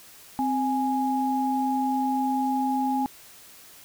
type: tone pair together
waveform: sine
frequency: 261.6 / 830.6 Hz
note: C4 / G#5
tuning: 0 / 0 cents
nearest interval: octave + minor sixth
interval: 2000 cents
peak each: -25 dBFS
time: 0.39-3.06 s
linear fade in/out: 0 ms
effects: white hiss -49 dBFS RMS until 3.84 s